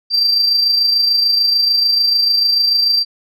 sine tone with amplitude modulation, 4699 Hz, D8, in tune, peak -7 dBFS, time 0.1-3.05 s, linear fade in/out 50 ms, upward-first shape sine, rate 26.8 Hz, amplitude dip 50%, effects tanh soft clip ceiling -8 dBFS

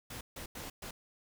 pink noise bursts at uneven times, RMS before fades -44 dBFS, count 4, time 0.1-0.21 / 0.36-0.46 / 0.55-0.7 / 0.82-0.91 s, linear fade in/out 5 ms, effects none

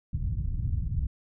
white low-pass noise, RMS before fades -29 dBFS, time 0.13-1.07 s, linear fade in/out 5 ms, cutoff 110 Hz, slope 24 dB/octave, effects none

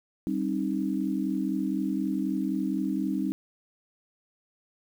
sine chord, C minor, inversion second, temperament equal with one note detuned, 196 / 267.1 / 311.1 Hz, G3 / C4 / Eb4, 0 / +36 / 0 cents, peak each -30 dBFS, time 0.27-3.32 s, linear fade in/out 0 ms, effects 9-bit

